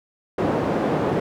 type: band-pass noise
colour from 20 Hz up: white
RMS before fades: -22 dBFS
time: 0.38-1.2 s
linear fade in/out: 5 ms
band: 140 to 520 Hz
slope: 12 dB/octave
effects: none